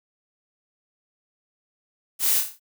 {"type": "noise with echo", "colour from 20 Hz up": "blue", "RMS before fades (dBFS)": -22, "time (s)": [2.19, 2.43], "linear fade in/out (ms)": 50, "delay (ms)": 28, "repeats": 6, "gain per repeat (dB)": -5, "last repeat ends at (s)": 2.598, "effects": []}